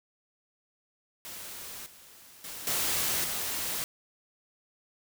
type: noise with level steps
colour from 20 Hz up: white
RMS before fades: -42 / -53 / -41 / -29 / -33 dBFS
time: 1.25-3.84 s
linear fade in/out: 0 ms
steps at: 1.86 / 2.44 / 2.67 / 3.24 s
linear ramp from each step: 2 ms
effects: none